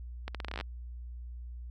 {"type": "accelerating click train", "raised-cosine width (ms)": 0.3, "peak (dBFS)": -21, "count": 12, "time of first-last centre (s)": [0.28, 0.61], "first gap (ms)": 67, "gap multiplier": 0.82, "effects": ["added 60 Hz sine -40 dBFS peak until 1.7 s"]}